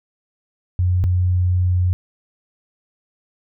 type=tone pair in turn; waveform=sine; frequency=90.3 / 90.3 Hz; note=F#2 / F#2; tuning=-42 / -42 cents; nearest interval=unison; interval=0 cents; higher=neither; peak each=-14 dBFS; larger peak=neither; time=0.79-1.04 / 1.04-1.93 s; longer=second; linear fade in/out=0 ms; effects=none